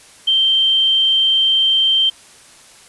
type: tone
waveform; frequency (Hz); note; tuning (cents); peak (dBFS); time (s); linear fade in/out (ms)
sine; 3136; G7; 0; -11; 0.27-2.1; 10
effects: white hiss -44 dBFS RMS until 2.88 s + resampled to 24000 Hz